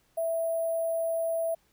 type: tone with sample-and-hold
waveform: sine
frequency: 659.3 Hz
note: E5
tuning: in tune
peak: -26 dBFS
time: 0.17-1.55 s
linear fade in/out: 10 ms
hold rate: 11025 Hz
effects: pink hiss -68 dBFS RMS until 1.72 s